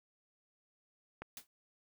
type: click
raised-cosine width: 0.5 ms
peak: -28 dBFS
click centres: 1.22 s
type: noise with exponential decay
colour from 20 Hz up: white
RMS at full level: -43 dBFS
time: 1.37-1.47 s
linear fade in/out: 1 ms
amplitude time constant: 21 ms
effects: none